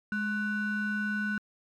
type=ring-modulated tone; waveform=triangle; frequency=640 Hz; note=D#5; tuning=49 cents sharp; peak=-23 dBFS; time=0.12-1.38 s; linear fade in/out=2 ms; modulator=849 Hz; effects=MP3 96 kbps